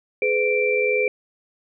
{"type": "tone cluster", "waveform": "sine", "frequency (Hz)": [422.6, 504, 2348], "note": ["G#4", "B4", "D7"], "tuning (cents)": [30, 35, -1], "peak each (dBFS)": -22, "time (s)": [0.22, 1.08], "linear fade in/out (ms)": 2, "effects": []}